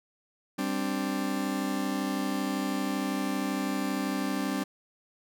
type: chord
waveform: 40% pulse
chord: G suspended fourth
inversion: none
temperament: just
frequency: 196 / 261.3 / 294 Hz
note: G3 / C4 / D4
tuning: 0 / -2 / +2 cents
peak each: -32 dBFS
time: 0.58-4.64 s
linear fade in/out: 10 ms
effects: none